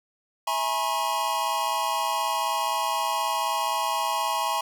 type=tone cluster; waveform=square; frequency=655 / 837 / 961 / 1080 Hz; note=E5 / G#5 / B5 / C#6; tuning=-11 / +13 / -48 / -45 cents; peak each=-35 / -30 / -29 / -30 dBFS; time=0.47-4.61 s; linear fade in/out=5 ms; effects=none